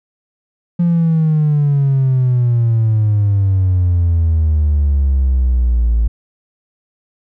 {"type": "exponential sweep", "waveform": "triangle", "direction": "down", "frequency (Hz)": [174.61, 55], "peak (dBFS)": -7, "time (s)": [0.79, 6.08], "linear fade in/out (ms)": 10, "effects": ["tanh soft clip ceiling -6 dBFS"]}